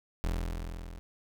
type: tone with level ramp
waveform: 35% pulse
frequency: 42.18 Hz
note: E1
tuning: 41 cents sharp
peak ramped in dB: -26 to -41 dBFS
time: 0.24-0.99 s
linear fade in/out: 0 ms
effects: none